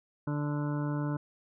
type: harmonic tone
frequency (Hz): 146.83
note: D3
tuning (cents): 0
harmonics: 1 / 2 / 3 / 4 / 6 / 7 / 8 / 9 / 10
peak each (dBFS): -31 / -34 / -46 / -43 / -46 / -45 / -56 / -48 / -48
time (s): 0.27-1.17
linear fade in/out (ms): 5
effects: none